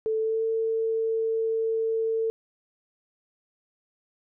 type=tone with pitch glide; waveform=sine; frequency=440 to 448.2 Hz; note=A4 to A4; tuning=0 to +32 cents; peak=-23 dBFS; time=0.06-2.3 s; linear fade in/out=0 ms; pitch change=+32 cents; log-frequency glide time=0.19-0.43 s; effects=none